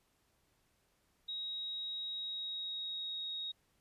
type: tone with pitch glide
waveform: sine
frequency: 3800 to 3765 Hz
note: A#7 to A#7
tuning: +33 to +16 cents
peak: -38 dBFS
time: 1.28-3.52 s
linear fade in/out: 10 ms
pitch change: -17 cents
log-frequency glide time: 2.1-3.25 s
effects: pink hiss -75 dBFS RMS until 3.8 s + resampled to 32000 Hz